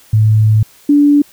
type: tone pair in turn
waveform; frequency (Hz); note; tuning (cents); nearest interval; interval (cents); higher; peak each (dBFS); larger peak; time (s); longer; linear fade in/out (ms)
sine; 108.4 / 289.7; A2 / D4; -25 / -24; octave + perfect fourth; 1701; second; -6 / -5; second; 0.13-0.63 / 0.89-1.22; first; 5
effects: white hiss -45 dBFS RMS until 1.32 s